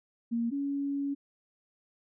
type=tone pair in turn; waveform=sine; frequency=233.1 / 280.7 Hz; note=A#3 / C#4; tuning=0 / +22 cents; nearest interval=minor third; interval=322 cents; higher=second; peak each=-27 / -29 dBFS; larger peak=first; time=0.31-0.51 / 0.51-1.15 s; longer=second; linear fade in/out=20 ms; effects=none